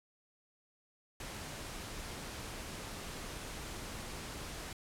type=noise; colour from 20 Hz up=pink; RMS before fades=-44 dBFS; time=1.2-4.73 s; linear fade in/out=2 ms; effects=low-pass 11000 Hz 12 dB/octave